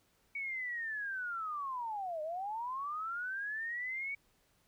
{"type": "linear two-way sweep", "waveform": "sine", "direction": "down then up", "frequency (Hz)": [2255, 601, 2255], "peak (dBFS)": -36, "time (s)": [0.35, 4.15], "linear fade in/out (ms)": 5, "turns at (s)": 2.22, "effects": ["pink hiss -72 dBFS RMS until 4.67 s"]}